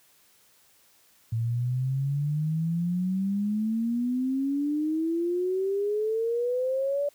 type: exponential sweep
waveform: sine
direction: up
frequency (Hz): 112.1 to 582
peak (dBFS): -24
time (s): 1.32-7.09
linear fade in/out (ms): 5
effects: white hiss -61 dBFS RMS until 7.14 s + high-pass 60 Hz 12 dB/octave